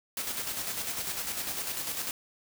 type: noise with tremolo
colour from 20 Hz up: white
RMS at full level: -33 dBFS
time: 0.17-2.11 s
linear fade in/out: 2 ms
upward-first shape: square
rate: 10 Hz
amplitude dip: 40%
effects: none